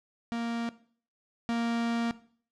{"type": "tone pair in turn", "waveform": "45% pulse", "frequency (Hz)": [233.1, 233.1], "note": ["A#3", "A#3"], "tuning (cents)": [0, 0], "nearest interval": "unison", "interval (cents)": 0, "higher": "neither", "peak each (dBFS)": [-30, -27], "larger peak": "second", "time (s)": [[0.32, 0.69], [1.49, 2.11]], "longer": "second", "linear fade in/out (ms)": 0, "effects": ["noise-tail reverb RT60 0.5 s tail -17 dB re dry", "low-pass 5000 Hz 12 dB/octave"]}